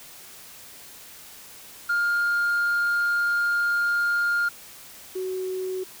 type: tone pair in turn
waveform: sine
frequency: 1409 / 373.2 Hz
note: F6 / F#4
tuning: +15 / +15 cents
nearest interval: octave + major seventh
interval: 2300 cents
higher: first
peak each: -18 / -26 dBFS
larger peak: first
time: 1.89-4.49 / 5.15-5.84 s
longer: first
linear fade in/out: 10 ms
effects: tanh soft clip ceiling -19 dBFS + white hiss -45 dBFS RMS until 6 s